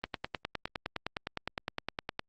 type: click train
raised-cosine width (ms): 0.3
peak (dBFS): -17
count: 22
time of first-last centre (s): 0.04-2.194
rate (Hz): 9.75
effects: Opus 24 kbps